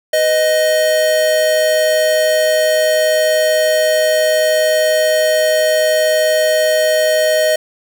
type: tone pair together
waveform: square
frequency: 502 / 622.7 Hz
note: B4 / D#5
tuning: +28 / +1 cents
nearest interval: major third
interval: 373 cents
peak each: -22 / -12 dBFS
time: 0.13-7.56 s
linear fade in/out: 5 ms
effects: none